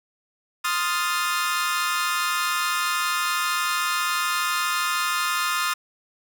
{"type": "chord", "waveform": "sawtooth", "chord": "F dominant seventh", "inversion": "second", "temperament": "equal", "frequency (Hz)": [1046.5, 1244.5, 1396.9, 1760], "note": ["C6", "Eb6", "F6", "A6"], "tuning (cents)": [0, 0, 0, 0], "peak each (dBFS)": [-26, -22, -24, -27], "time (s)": [0.64, 5.74], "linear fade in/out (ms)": 10, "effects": []}